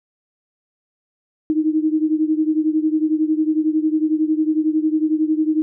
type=beating tone pair; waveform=sine; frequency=308.6 / 319.6 Hz; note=D#4 / D#4; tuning=-14 / +47 cents; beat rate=11 Hz; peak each=-17 / -20 dBFS; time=1.5-5.62 s; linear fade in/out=0 ms; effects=none